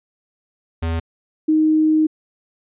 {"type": "tone pair in turn", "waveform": ["square", "sine"], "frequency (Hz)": [82.4, 311.7], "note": ["E2", "D#4"], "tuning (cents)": [0, 3], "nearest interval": "octave + major seventh", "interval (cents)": 2303, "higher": "second", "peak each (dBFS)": [-20, -12], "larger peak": "second", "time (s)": [[0.82, 1], [1.48, 2.07]], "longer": "second", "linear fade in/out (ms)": 10, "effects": ["resampled to 8000 Hz"]}